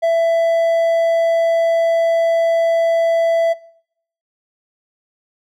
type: tone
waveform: triangle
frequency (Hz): 665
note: E5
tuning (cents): +15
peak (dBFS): -10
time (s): 0.02-3.54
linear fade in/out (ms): 20
effects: noise-tail reverb RT60 0.7 s tail -23 dB re dry